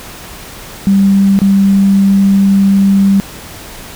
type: tone with dropouts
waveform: sine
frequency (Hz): 196.5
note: G3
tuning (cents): +4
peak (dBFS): -5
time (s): 0.87-3.2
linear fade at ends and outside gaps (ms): 0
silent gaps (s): 1.39-1.417
effects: pink hiss -30 dBFS RMS until 3.95 s